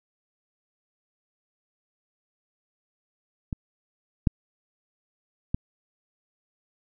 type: clicks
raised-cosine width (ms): 5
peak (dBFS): -17 / -6 / -12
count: 3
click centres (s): 3.528 / 4.272 / 5.545
effects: none